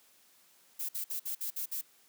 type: noise bursts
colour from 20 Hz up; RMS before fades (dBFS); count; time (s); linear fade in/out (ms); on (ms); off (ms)
violet; -36; 7; 0.79-1.814; 10; 100; 54
effects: white hiss -64 dBFS RMS until 2.08 s + high-pass 150 Hz 12 dB/octave